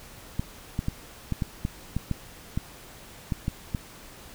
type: clicks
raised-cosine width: 5 ms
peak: -14 dBFS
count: 12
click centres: 0.395 / 0.791 / 0.884 / 1.323 / 1.422 / 1.651 / 1.966 / 2.113 / 2.575 / 3.322 / 3.481 / 3.748 s
effects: pink hiss -47 dBFS RMS until 4.34 s